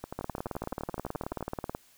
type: two click trains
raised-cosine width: 1 ms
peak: -19 / -22 dBFS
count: 30 / 17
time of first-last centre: 0.19-1.749 / 0.04-1.408 s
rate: 18.6 / 11.7 Hz
effects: white hiss -61 dBFS RMS until 1.97 s